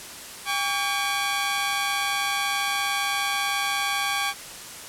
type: tone pair together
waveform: 15% pulse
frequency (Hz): 802.6 / 1135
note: G5 / C#6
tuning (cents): +41 / +41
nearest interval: tritone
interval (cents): 600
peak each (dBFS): -20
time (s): 0.45-4.34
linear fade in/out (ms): 50
effects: white hiss -39 dBFS RMS until 4.88 s + low-pass 11000 Hz 12 dB/octave